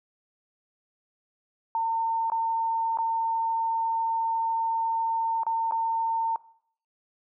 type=tone with dropouts; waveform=sine; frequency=907 Hz; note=A#5; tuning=48 cents flat; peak=-23 dBFS; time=1.75-6.36 s; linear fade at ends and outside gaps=1 ms; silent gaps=2.3-2.319 / 2.973-2.986 / 5.434-5.466 / 5.711-5.721 s; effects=noise-tail reverb RT60 0.6 s tail -20 dB re dry